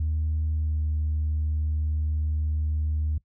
sine tone with pitch glide, 77.78 to 76.62 Hz, D#2 to D#2, 0 to -26 cents, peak -22 dBFS, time 0-3.18 s, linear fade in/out 5 ms, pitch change -26 cents, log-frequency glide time 0.52-0.82 s, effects noise-tail reverb RT60 0.1 s tail -20 dB re dry + tanh soft clip ceiling -20 dBFS

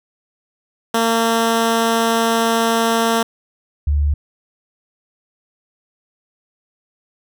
10% pulse / sine tone pair in turn, 228.3 / 72.91 Hz, A#3 / D2, -36 / -12 cents, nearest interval octave + minor sixth, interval 1976 cents, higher first, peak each -6 / -13 dBFS, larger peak first, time 0.94-3.23 / 3.87-4.14 s, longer first, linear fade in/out 5 ms, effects none

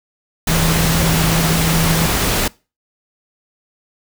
sine tone in noise, 163.4 Hz, E3, 15 cents flat, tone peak -16 dBFS, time 0.48-2.06 s, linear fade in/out 5 ms, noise pink, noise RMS -17 dBFS, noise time 0.47-2.48 s, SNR -2 dB, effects noise-tail reverb RT60 0.3 s tail -23 dB re dry

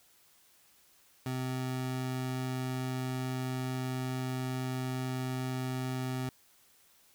25% pulse tone, 128.9 Hz, C3, 26 cents flat, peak -29 dBFS, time 1.26-6.29 s, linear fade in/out 2 ms, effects white hiss -64 dBFS RMS until 7.14 s

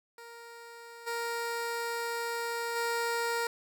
15% pulse tone with level steps, 467.3 Hz, A#4, 4 cents sharp, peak -40 / -26 / -23 dBFS, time 0.18-3.47 s, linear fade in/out 2 ms, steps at 1.06 / 2.75 s, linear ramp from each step 20 ms, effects none

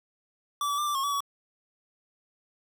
square tone with pitch steps, 1158 / 1148 / 1188 / 1170 / 1084 / 1143 / 1129 Hz, D6 / D6 / D6 / D6 / C#6 / D6 / C#6, -25 / -40 / +20 / -7 / -39 / -47 / +31 cents, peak -27 dBFS, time 0.61-1.205 s, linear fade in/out 2 ms, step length 85 ms, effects none

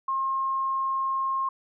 sine tone, 1070 Hz, C6, 38 cents sharp, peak -24 dBFS, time 0.08-1.49 s, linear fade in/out 5 ms, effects none

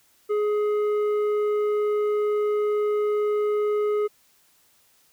triangle tone with tanh clipping, 418.9 Hz, G#4, 15 cents sharp, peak -22 dBFS, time 0.29-4.08 s, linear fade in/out 20 ms, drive 12 dB, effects white hiss -61 dBFS RMS until 5.12 s

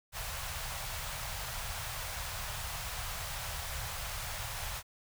pink band-stop noise, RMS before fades -39 dBFS, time 0.12-4.83 s, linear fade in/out 50 ms, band 130 to 640 Hz, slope 24 dB/octave, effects none

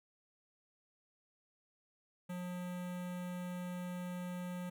square tone with notch filter, 179.1 Hz, F3, 44 cents sharp, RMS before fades -42 dBFS, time 2.29-4.7 s, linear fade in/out 10 ms, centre 4900 Hz, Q 1.3, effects none

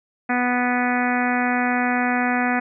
harmonic tone, 246.9 Hz, B3, in tune, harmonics 1 / 2 / 3 / 4 / 5 / 6 / 7 / 8 / 9 / 10, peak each -22 / -32 / -24 / -32 / -31 / -28 / -28 / -29 / -33 / -34 dBFS, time 0.29-2.6 s, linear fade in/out 10 ms, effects none

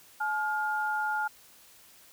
sine tone pair together, 854 / 1413.6 Hz, G#5 / F6, +48 / +21 cents, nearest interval major sixth, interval 873 cents, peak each -30 / -30 dBFS, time 0.2-1.28 s, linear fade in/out 10 ms, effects white hiss -56 dBFS RMS until 2.12 s

